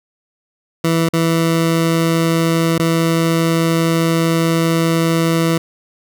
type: tone with dropouts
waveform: 20% pulse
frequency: 164.81 Hz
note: E3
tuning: in tune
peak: -8 dBFS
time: 0.84-5.58 s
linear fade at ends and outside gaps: 5 ms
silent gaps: 1.089-1.134 / 2.782-2.795 s
effects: none